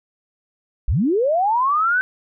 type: linear sweep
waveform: sine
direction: up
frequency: 34.63 to 1544 Hz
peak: -15 dBFS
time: 0.88-2.01 s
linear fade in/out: 0 ms
effects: none